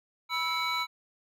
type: tone cluster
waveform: triangle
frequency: 980 / 1315 / 2249 / 3964 Hz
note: B5 / E6 / C#7 / B7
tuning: -14 / -5 / +24 / +6 cents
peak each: -31 dBFS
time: 0.29-0.87 s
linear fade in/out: 50 ms
effects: tanh soft clip ceiling -20 dBFS